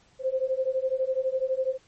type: beating tone pair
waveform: sine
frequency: 517 / 529 Hz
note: C5 / C5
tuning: -21 / +19 cents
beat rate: 12 Hz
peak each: -27 dBFS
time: 0.19-1.78 s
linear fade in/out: 50 ms
effects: pink hiss -61 dBFS RMS until 1.87 s + MP3 32 kbps